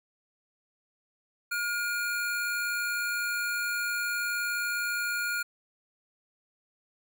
square tone pair together, 1428.1 / 2400 Hz, F6 / D7, +38 / +37 cents, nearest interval major sixth, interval 899 cents, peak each -30 / -36 dBFS, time 1.51-5.43 s, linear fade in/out 10 ms, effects none

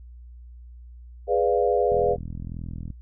sine chord, G# diminished seventh, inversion none, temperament equal, 415.3 / 493.9 / 587.3 / 698.5 Hz, G#4 / B4 / D5 / F5, 0 / 0 / 0 / 0 cents, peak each -23 / -22 / -26 / -26 dBFS, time 1.27-2.17 s, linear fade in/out 50 ms
click train, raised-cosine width 5 ms, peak -23 dBFS, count 42, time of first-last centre 1.92-2.903 s, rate 41.7 Hz
effects noise-tail reverb RT60 0.1 s tail -19 dB re dry + added 60 Hz sine -41 dBFS peak until 3.01 s

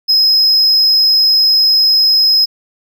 triangle tone, 5110 Hz, D#8, 45 cents sharp, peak -6 dBFS, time 0.08-2.46 s, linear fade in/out 20 ms, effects none

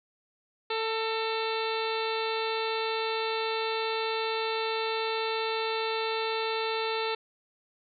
harmonic tone with a mistuned harmonic, 445.2 Hz, A4, 20 cents sharp, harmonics 1 / 2 / 3 / 4 / 5 / 6 / 7 / 8 / 9 / 10, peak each -31 / -34 / -37 / -42 / -41 / -38 / -48 / -40 / -39 / -45 dBFS, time 0.7-7.15 s, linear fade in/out 5 ms, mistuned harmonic 4, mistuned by +26 cents, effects none

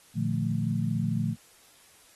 sine chord, Bb major seventh, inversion none, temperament equal with one note detuned, 116.54 / 150.26 / 174.61 / 220 Hz, Bb2 / D3 / F3 / A3, 0 / +40 / 0 / 0 cents, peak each -30 / -31 / -31 / -31 dBFS, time 0.14-1.36 s, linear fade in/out 50 ms, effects white hiss -57 dBFS RMS until 2.15 s + AAC 32 kbps

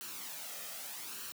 white noise with flanger, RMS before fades -44 dBFS, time 0.01-1.32 s, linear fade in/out 0 ms, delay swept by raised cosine 0.69 to 1.6 ms, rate 0.82 Hz, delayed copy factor +0.55, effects high-pass 200 Hz 12 dB/octave

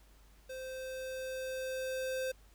square tone with level ramp, 520 Hz, C5, 11 cents flat, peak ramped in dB -42 to -34 dBFS, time 0.49-2.32 s, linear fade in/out 10 ms, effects added 50 Hz sine -59 dBFS peak until 2.54 s + pink hiss -66 dBFS RMS until 2.54 s

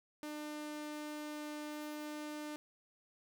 sawtooth tone, 300.1 Hz, D4, 38 cents sharp, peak -38 dBFS, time 0.23-2.56 s, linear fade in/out 0 ms, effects none

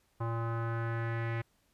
square tone with low-pass filter sweep, 115.3 Hz, A#2, 19 cents flat, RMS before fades -34 dBFS, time 0.2-1.42 s, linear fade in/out 10 ms, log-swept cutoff 1100 to 2100 Hz, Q 3.2, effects pink hiss -72 dBFS RMS until 1.73 s + resampled to 32000 Hz

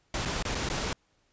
pink noise with dropouts, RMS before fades -31 dBFS, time 0.14-0.93 s, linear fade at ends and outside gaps 2 ms, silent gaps 0.252-0.256 / 0.426-0.451 / 0.548-0.552 / 0.69-0.699 s, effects pink hiss -70 dBFS RMS until 1.32 s + resampled to 16000 Hz

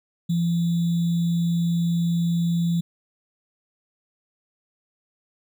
sine tone with sample-and-hold, 170 Hz, F3, 46 cents flat, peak -19 dBFS, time 0.29-2.81 s, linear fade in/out 10 ms, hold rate 3675 Hz, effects none

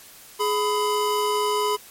square tone pair together, 419.4 / 1000 Hz, G#4 / B5, +17 / +21 cents, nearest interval octave + minor third, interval 1504 cents, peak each -24 / -24 dBFS, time 0.39-1.77 s, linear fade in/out 20 ms, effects white hiss -46 dBFS RMS until 1.9 s + MP3 64 kbps

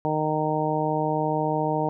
harmonic tone, 154.2 Hz, D#3, 15 cents flat, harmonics 1 / 2 / 3 / 4 / 5 / 6, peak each -29 / -29 / -29 / -29 / -29 / -29 dBFS, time 0.05-1.89 s, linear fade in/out 0 ms, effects none

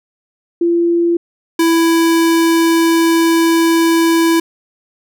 sine / square tone pair in turn, 341.6 / 331.1 Hz, F4 / E4, -38 / +8 cents, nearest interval minor second, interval 54 cents, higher first, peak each -10 dBFS, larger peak neither, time 0.61-1.17 / 1.59-4.4 s, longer second, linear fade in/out 5 ms, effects none

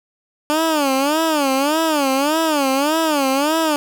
15% pulse tone with vibrato, 293.7 Hz, D4, in tune, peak -9 dBFS, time 0.5-3.76 s, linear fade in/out 0 ms, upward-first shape sine, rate 1.7 Hz, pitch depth 180 cents each way, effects none

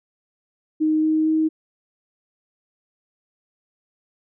sine tone with pitch steps, 311.1 / 313.3 / 315.4 Hz, D#4 / D#4 / D#4, 0 / +12 / +24 cents, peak -16 dBFS, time 0.8-1.49 s, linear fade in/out 20 ms, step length 230 ms, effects none

